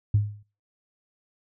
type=tone with exponential decay; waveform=sine; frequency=103.83 Hz; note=G#2; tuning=in tune; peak=-14 dBFS; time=0.14-0.43 s; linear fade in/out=5 ms; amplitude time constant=62 ms; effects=noise-tail reverb RT60 0.3 s tail -20 dB re dry + tanh soft clip ceiling -11 dBFS